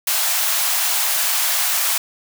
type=high-pass noise; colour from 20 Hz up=white; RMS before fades=-19 dBFS; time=0.07-1.98 s; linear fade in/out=5 ms; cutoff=630 Hz; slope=48 dB/octave; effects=none